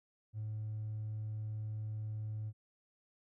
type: tone with hard clipping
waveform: sine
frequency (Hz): 107.7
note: A2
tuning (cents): -37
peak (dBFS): -38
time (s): 0.33-2.53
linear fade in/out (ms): 50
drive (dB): 1
effects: none